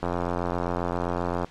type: click train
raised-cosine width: 1 ms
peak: -13 dBFS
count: 125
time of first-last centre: 0.03-1.446 s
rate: 87.6 Hz
effects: pink hiss -51 dBFS RMS until 1.5 s + low-pass 5000 Hz 12 dB/octave